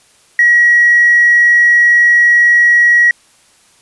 triangle tone with tanh clipping, 1911 Hz, A#6, 43 cents sharp, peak -5 dBFS, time 0.39-3.11 s, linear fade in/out 2 ms, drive 4 dB, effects white hiss -49 dBFS RMS until 3.81 s + resampled to 24000 Hz

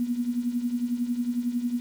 sine tone with tremolo, 241.7 Hz, B3, 37 cents flat, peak -21 dBFS, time 0-1.8 s, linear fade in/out 0 ms, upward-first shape triangle, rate 11 Hz, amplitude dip 80%, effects 8-bit

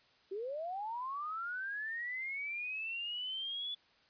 sine linear sweep, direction up, 370 to 3456 Hz, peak -37 dBFS, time 0.31-3.75 s, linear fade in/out 10 ms, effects white hiss -67 dBFS RMS until 4.09 s + resampled to 11025 Hz

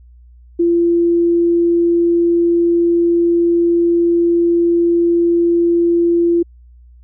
sine tone, 341.7 Hz, F4, 38 cents flat, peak -10 dBFS, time 0.59-6.43 s, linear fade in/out 10 ms, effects added 60 Hz sine -40 dBFS peak until 7.03 s

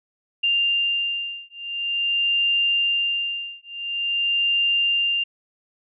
sine beating tone pair, 2793 / 2793.47 Hz, F7 / F7, -1 / 0 cents, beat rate 0.47 Hz, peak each -23 dBFS, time 0.43-5.24 s, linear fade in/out 10 ms, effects none

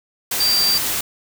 sine tone in noise, 4699 Hz, D8, in tune, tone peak -15 dBFS, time 0.4-0.78 s, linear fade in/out 5 ms, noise white, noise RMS -22 dBFS, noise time 0.31-1.01 s, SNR +4 dB, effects none

